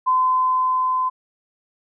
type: tone with level ramp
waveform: sine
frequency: 1024 Hz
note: C6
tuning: 38 cents flat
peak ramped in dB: -14 to -18 dBFS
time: 0.06-1.1 s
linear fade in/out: 20 ms
effects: none